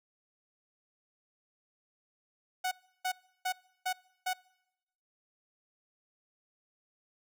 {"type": "tone bursts", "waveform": "sawtooth", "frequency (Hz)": 740, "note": "F#5", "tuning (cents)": 0, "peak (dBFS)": -26, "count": 5, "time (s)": [2.64, 4.335], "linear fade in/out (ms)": 10, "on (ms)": 75, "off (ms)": 330, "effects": ["noise-tail reverb RT60 0.9 s tail -25 dB re dry"]}